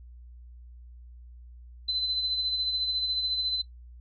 sine tone with tremolo, 4040 Hz, B7, 39 cents sharp, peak -24 dBFS, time 1.88-3.62 s, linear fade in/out 10 ms, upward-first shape sine, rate 14 Hz, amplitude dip 40%, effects noise-tail reverb RT60 0.1 s tail -19 dB re dry + added 60 Hz sine -45 dBFS peak until 4 s

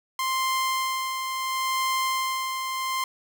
sawtooth tone with tremolo, 1048 Hz, C6, 2 cents sharp, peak -19 dBFS, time 0.19-3.04 s, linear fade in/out 2 ms, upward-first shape sine, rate 0.72 Hz, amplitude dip 45%, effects 10-bit

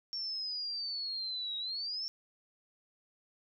sine exponential two-way sweep, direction down then up, 5490 to 3800 to 5490 Hz, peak -35 dBFS, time 0.13-2.08 s, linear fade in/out 0 ms, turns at 1.58 s, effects none

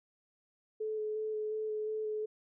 sine tone with vibrato, 430.8 Hz, A4, 37 cents flat, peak -33 dBFS, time 0.8-2.26 s, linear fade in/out 10 ms, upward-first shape square, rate 2.8 Hz, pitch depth 11 cents each way, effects none

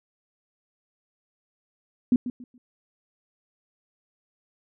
sine tone with echo, 246.9 Hz, B3, in tune, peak -15 dBFS, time 2.12-2.16 s, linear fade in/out 2 ms, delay 140 ms, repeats 3, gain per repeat -12 dB, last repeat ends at 2.58 s, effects none

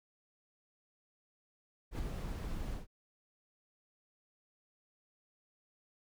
brown noise with ADSR envelope, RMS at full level -35 dBFS, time 1.91-2.87 s, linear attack 79 ms, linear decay 5 ms, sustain -4 dB, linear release 140 ms, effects none

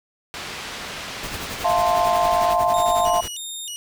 white low-pass noise, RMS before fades -33 dBFS, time 0.34-2.53 s, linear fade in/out 0 ms, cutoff 3800 Hz, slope 12 dB/octave
pink noise with tremolo, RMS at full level -31 dBFS, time 1.23-3.28 s, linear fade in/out 2 ms, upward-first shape sine, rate 11 Hz, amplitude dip 75%
sine chord, F major seventh, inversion third, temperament equal with one note detuned, 647.9 / 698.5 / 880 / 1046.5 Hz, E5 / F5 / A5 / C6, -30 / 0 / 0 / 0 cents, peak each -24 / -19 / -24 / -22 dBFS, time 1.64-3.21 s, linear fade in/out 10 ms
20% pulse tone with vibrato, 3271 Hz, G#7, 27 cents flat, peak -24 dBFS, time 2.74-3.76 s, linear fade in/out 0 ms, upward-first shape square, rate 1.6 Hz, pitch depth 200 cents each way
effects none

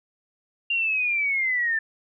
sine linear sweep, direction down, 2794 to 1760 Hz, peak -21 dBFS, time 0.7-1.79 s, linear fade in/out 5 ms, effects none

